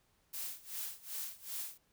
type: noise with tremolo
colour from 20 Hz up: blue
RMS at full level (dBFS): -40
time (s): 0.33-1.78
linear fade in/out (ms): 10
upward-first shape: sine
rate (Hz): 2.6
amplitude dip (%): 90
effects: pink hiss -74 dBFS RMS until 1.92 s